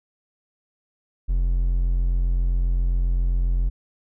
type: tone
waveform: triangle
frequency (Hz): 43.75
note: F1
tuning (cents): +4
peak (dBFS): -16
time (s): 1.28-3.7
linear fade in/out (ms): 20
effects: none